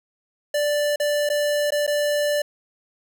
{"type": "tone with dropouts", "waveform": "square", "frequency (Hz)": 587.3, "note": "D5", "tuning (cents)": 0, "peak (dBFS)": -20, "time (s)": [0.54, 2.42], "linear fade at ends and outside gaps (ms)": 5, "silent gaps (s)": [[0.96, 0.999], [1.291, 1.299], [1.706, 1.72], [1.867, 1.876]], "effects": []}